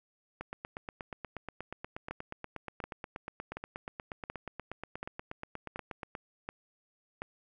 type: two click trains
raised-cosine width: 0.5 ms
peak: -22 / -24 dBFS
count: 8 / 49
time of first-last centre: 2.11-7.219 / 0.41-6.152 s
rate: 1.37 / 8.36 Hz
effects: none